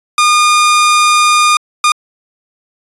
sawtooth tone bursts at uneven times, 1216 Hz, D#6, 40 cents flat, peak -3 dBFS, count 2, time 0.18-1.57 / 1.84-1.92 s, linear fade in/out 2 ms, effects resampled to 24000 Hz

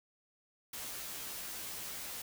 white noise with comb filter, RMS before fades -43 dBFS, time 0.73-2.22 s, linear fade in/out 5 ms, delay 14 ms, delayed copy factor -0.9, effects none

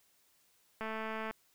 click train, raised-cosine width 0.5 ms, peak -25 dBFS, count 111, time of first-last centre 0.81-1.31 s, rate 220 Hz, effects white hiss -70 dBFS RMS until 1.54 s

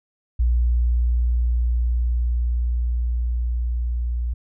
sine tone with level ramp, 59.7 Hz, A#1, 42 cents sharp, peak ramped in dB -15 to -21 dBFS, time 0.39-4.34 s, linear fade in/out 10 ms, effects none

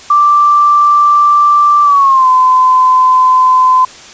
sine tone with pitch glide, 1174.7 to 1022.6 Hz, D6 to C6, 0 to -40 cents, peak -4 dBFS, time 0.1-3.85 s, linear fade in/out 5 ms, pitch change -240 cents, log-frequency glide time 1.83-2.28 s, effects white hiss -33 dBFS RMS until 4.13 s + resampled to 16000 Hz

